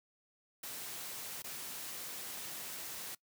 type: noise with dropouts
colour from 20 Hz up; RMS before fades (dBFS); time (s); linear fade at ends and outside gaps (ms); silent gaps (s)
white; -44; 0.63-3.15; 5; 1.422-1.441
effects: noise-tail reverb RT60 0.1 s tail -22 dB re dry + high-pass 100 Hz 12 dB/octave